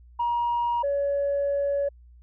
sine tone pair in turn, 951 / 564.5 Hz, A#5 / C#5, +34 / +31 cents, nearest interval major sixth, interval 903 cents, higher first, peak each -21 dBFS, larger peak neither, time 0.19-0.83 / 0.83-1.89 s, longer second, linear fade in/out 10 ms, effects tanh soft clip ceiling -19 dBFS + added 60 Hz sine -48 dBFS peak until 2.22 s

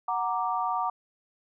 sine chord, Gb augmented, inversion none, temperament equal, 740 / 932.3 / 1174.7 Hz, Gb5 / Bb5 / D6, 0 / 0 / 0 cents, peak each -30 dBFS, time 0.08-0.9 s, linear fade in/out 5 ms, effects none

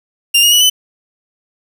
sawtooth tone with pitch steps, 2794 / 2866 / 2940 / 3015 Hz, F7 / F7 / F#7 / F#7, 0 / +44 / -12 / +32 cents, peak -4 dBFS, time 0.34-0.7 s, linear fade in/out 10 ms, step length 90 ms, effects 7-bit

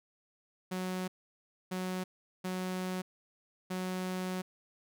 sawtooth tone bursts at uneven times, 184.5 Hz, F#3, 5 cents flat, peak -30 dBFS, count 4, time 0.71-1.08 / 1.71-2.04 / 2.44-3.02 / 3.7-4.42 s, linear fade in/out 10 ms, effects none

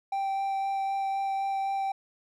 triangle tone with vibrato, 782 Hz, G5, 4 cents flat, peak -25 dBFS, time 0.12-1.92 s, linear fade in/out 5 ms, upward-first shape sine, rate 3.9 Hz, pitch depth 8 cents each way, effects none

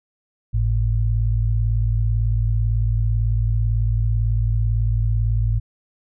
sine tone pair together, 51.96 / 110 Hz, G#1 / A2, +2 / 0 cents, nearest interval octave + minor second, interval 1298 cents, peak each -19 dBFS, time 0.53-5.6 s, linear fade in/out 20 ms, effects none

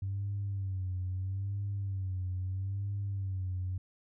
sine tone with vibrato, 96.1 Hz, G2, 34 cents flat, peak -31 dBFS, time 0.02-3.78 s, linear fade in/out 5 ms, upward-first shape sine, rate 0.77 Hz, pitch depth 81 cents each way, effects tanh soft clip ceiling -28 dBFS

